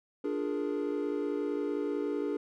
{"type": "chord", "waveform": "triangle", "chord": "Bb dominant seventh", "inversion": "first", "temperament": "equal", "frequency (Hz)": [293.7, 349.2, 415.3, 466.2], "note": ["D4", "F4", "Ab4", "Bb4"], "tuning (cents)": [0, 0, 0, 0], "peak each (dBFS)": [-32, -37, -32, -36], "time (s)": [0.24, 2.37], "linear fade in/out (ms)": 5, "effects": []}